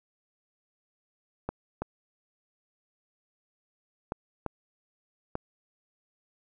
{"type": "clicks", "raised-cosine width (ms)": 1, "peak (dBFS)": -17, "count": 5, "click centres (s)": [1.49, 1.82, 4.121, 4.463, 5.354], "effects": []}